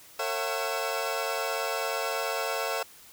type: tone cluster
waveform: 25% pulse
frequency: 451.7 / 546 / 673 / 750 / 2613 Hz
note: A4 / C#5 / E5 / F#5 / E7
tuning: +45 / -26 / +36 / +23 / -16 cents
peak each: -31 / -30 / -30 / -33 / -34 dBFS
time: 0.19-2.83 s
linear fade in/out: 5 ms
effects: white hiss -52 dBFS RMS until 3.12 s